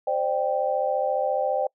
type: chord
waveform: sine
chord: C suspended second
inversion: none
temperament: equal with one note detuned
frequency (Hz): 523.3 / 597.9 / 784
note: C5 / D5 / G5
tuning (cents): 0 / +31 / 0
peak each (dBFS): -26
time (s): 0.07-1.67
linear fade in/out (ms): 5
effects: noise-tail reverb RT60 0.1 s tail -26 dB re dry